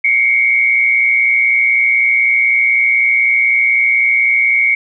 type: tone pair together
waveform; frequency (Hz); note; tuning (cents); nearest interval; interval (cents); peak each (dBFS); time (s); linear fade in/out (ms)
sine; 2148 / 2268; C7 / C#7; +45 / +39; minor second; 94; -12; 0.04-4.75; 5
effects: none